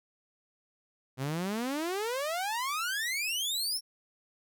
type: exponential sweep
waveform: sawtooth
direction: up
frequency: 125.9 to 5588 Hz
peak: -27 dBFS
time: 1.17-3.81 s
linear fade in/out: 50 ms
effects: none